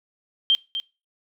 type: tone with echo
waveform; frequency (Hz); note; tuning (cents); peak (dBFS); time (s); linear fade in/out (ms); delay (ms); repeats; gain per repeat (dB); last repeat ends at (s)
sine; 3163; G7; +15; -14; 0.5-0.55; 0; 250; 1; -10; 0.8
effects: noise-tail reverb RT60 0.3 s tail -23 dB re dry